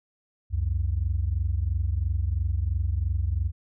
sine tone pair together, 66.43 / 89.4 Hz, C2 / F2, +27 / +41 cents, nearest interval perfect fourth, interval 514 cents, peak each -25 dBFS, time 0.5-3.52 s, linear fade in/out 50 ms, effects tanh soft clip ceiling -16 dBFS

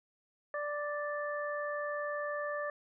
harmonic tone, 587.3 Hz, D5, in tune, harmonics 1 / 2 / 3, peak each -36 / -40 / -40 dBFS, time 0.54-2.7 s, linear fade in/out 2 ms, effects none

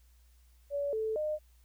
sine tone with pitch steps, 570 / 438.8 / 610 Hz, C#5 / A4 / D#5, +48 / -5 / -34 cents, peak -30 dBFS, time 0.7-1.39 s, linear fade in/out 50 ms, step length 230 ms, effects added 60 Hz sine -59 dBFS peak until 1.64 s + white hiss -71 dBFS RMS until 1.64 s

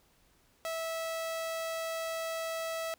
sawtooth tone, 653 Hz, E5, 17 cents flat, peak -30 dBFS, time 0.65-2.94 s, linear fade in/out 0 ms, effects pink hiss -67 dBFS RMS until 2.98 s

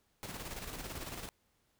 pink noise with tremolo, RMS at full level -42 dBFS, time 0.23-1.29 s, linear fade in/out 0 ms, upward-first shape square, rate 18 Hz, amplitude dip 45%, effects pink hiss -75 dBFS RMS until 1.79 s

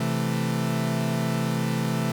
40% pulse chord, A minor, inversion first, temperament equal, 130.81 / 164.81 / 220 Hz, C3 / E3 / A3, 0 / 0 / 0 cents, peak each -27 dBFS, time 0-2.12 s, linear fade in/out 5 ms, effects none

